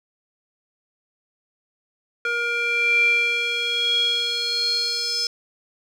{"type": "tone with band-pass filter sweep", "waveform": "square", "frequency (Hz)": 472.7, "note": "A#4", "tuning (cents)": 24, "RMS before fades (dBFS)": -22, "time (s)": [2.25, 5.27], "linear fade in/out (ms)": 2, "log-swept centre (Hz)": [1800, 5200], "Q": 7.9, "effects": []}